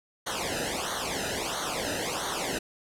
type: noise with flanger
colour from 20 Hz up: pink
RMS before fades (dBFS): -31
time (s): 0.26-2.59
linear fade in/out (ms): 10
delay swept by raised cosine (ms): 0.39 to 0.91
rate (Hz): 1.5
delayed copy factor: -0.9
effects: low-pass 10000 Hz 12 dB/octave